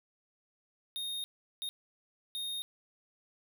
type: tone bursts at uneven times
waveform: square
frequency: 3700 Hz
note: A#7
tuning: 14 cents flat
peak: -36 dBFS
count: 3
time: 0.96-1.24 / 1.62-1.69 / 2.35-2.62 s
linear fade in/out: 0 ms
effects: none